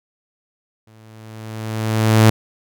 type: tone with exponential growth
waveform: sawtooth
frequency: 110 Hz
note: A2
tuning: in tune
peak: -3 dBFS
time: 0.87-2.3 s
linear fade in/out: 5 ms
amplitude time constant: 310 ms
effects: none